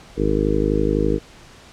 harmonic tone, 51.91 Hz, G#1, in tune, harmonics 1 / 2 / 3 / 4 / 5 / 6 / 7 / 8 / 9, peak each -23 / -29 / -26 / -27 / -27 / -23 / -27 / -24 / -24 dBFS, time 0.16-1.2 s, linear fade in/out 50 ms, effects pink hiss -45 dBFS RMS until 1.72 s + low-pass 7000 Hz 12 dB/octave

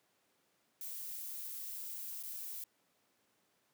violet noise with dropouts, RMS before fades -44 dBFS, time 0.81-2.64 s, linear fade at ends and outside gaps 2 ms, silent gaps 2.228-2.234 s, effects pink hiss -75 dBFS RMS until 3.73 s + high-pass 200 Hz 12 dB/octave

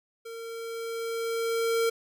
square tone with level ramp, 458 Hz, A#4, 31 cents flat, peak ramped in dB -39 to -23 dBFS, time 0.25-1.9 s, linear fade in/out 10 ms, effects none

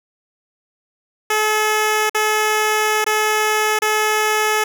10% pulse tone with dropouts, 428.9 Hz, A4, 44 cents flat, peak -7 dBFS, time 1.3-4.64 s, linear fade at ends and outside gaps 5 ms, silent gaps 2.096-2.146 / 3.044-3.064 / 3.79-3.819 s, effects none

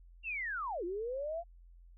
sine linear two-way sweep, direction down then up, 2794 to 334.3 to 703 Hz, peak -35 dBFS, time 0.23-1.44 s, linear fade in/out 50 ms, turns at 0.84 s, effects added 43 Hz sine -54 dBFS peak until 1.97 s

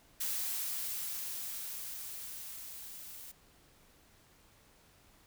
blue noise with level ramp, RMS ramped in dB -35 to -49 dBFS, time 0.2-3.32 s, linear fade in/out 10 ms, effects pink hiss -64 dBFS RMS until 5.26 s

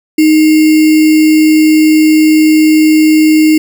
sine tone with sample-and-hold, 311.1 Hz, D#4, in tune, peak -3 dBFS, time 0.18-3.58 s, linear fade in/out 5 ms, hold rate 2450 Hz, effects none

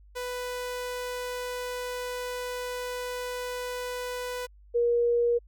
sawtooth / sine tone pair in turn, 495.7 / 475.4 Hz, B4 / A#4, +6 / +34 cents, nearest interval minor second, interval 72 cents, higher first, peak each -28 / -21 dBFS, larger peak second, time 0.15-4.47 / 4.74-5.39 s, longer first, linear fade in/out 20 ms, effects added 50 Hz sine -51 dBFS peak until 5.47 s

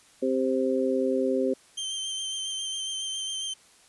harmonic tone, 131 Hz, C3, 2 cents sharp, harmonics 2 / 3 / 4, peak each -27 / -27 / -27 dBFS, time 0.22-1.54 s, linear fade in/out 10 ms
sawtooth tone with vibrato, 3131 Hz, G7, 3 cents flat, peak -27 dBFS, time 1.77-3.54 s, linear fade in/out 10 ms, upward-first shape sine, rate 7.3 Hz, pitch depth 22 cents each way
effects white hiss -57 dBFS RMS until 3.88 s + resampled to 24000 Hz

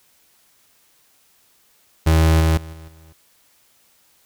35% pulse tone with level steps, 80.2 Hz, E2, 47 cents flat, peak -10 / -12 / -31 / -35 / -43 dBFS, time 2.06-3.13 s, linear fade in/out 10 ms, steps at 2.4 / 2.57 / 2.73 / 2.88 s, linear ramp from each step 5 ms, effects white hiss -58 dBFS RMS until 4.25 s

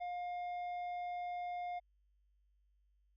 triangle tone with tanh clipping, 710 Hz, F5, 28 cents sharp, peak -40 dBFS, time 0-1.8 s, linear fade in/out 20 ms, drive 11 dB, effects added 50 Hz sine -70 dBFS peak until 3.16 s

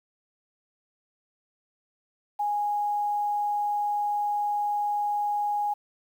sine tone with quantisation, 827 Hz, G#5, 8 cents flat, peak -24 dBFS, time 2.39-5.74 s, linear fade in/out 10 ms, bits 9, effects none

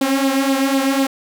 sawtooth tone with flanger, 271.1 Hz, C#4, 38 cents flat, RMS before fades -17 dBFS, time 0.01-1.07 s, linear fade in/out 5 ms, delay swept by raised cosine 0.23 to 3.33 ms, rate 4 Hz, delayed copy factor +0.6, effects none

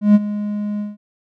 triangle tone with ADSR envelope, 207.7 Hz, G#3, in tune, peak -3 dBFS, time 0.01-0.97 s, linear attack 140 ms, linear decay 34 ms, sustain -15 dB, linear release 170 ms, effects none

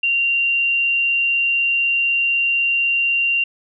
sine tone, 2768 Hz, F7, 16 cents flat, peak -15 dBFS, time 0.03-3.44 s, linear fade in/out 5 ms, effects none

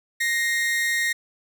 40% pulse tone pair together, 1869.4 / 2100 Hz, A#6 / C7, +4 / +6 cents, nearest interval major second, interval 202 cents, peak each -21 / -27 dBFS, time 0.2-1.13 s, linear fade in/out 10 ms, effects none

